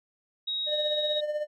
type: tone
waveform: sine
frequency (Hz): 3791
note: A#7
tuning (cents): +28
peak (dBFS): -28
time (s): 0.47-1.21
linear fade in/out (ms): 10
type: tone with tremolo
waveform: triangle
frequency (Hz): 600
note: D5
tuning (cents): +37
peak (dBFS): -23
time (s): 0.66-1.47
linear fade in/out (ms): 50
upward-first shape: triangle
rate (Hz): 16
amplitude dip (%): 65
effects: none